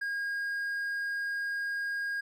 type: tone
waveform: triangle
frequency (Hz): 1628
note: G#6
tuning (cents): -35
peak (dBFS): -29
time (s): 0.01-2.21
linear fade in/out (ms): 10
effects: none